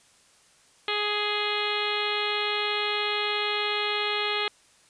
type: harmonic tone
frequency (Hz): 416.9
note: G#4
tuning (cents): +7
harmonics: 1 / 2 / 3 / 4 / 5 / 6 / 7 / 8 / 9 / 10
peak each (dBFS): -32 / -35 / -33 / -37 / -33 / -34 / -36 / -32 / -37 / -37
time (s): 0.88-4.48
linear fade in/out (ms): 2
effects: white hiss -59 dBFS RMS until 4.89 s + resampled to 22050 Hz